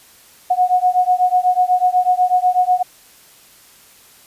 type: beating tone pair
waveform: sine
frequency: 725 / 733.1 Hz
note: F#5 / F#5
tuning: -35 / -16 cents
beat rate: 8.1 Hz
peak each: -15 dBFS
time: 0.5-2.83 s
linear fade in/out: 10 ms
effects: white hiss -47 dBFS RMS until 4.26 s + resampled to 32000 Hz